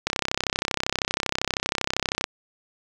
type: click train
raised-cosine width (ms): 0.2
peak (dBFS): -5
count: 72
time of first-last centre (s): 0.07-2.241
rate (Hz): 32.7
effects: 7-bit